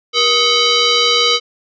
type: tone with frequency modulation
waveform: sine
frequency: 392 Hz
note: G4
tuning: in tune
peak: -10 dBFS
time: 0.13-1.4 s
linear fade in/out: 50 ms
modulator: 869 Hz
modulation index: 5.3
effects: none